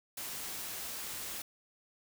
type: noise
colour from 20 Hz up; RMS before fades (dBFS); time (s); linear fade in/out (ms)
white; -41; 0.17-1.42; 5
effects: none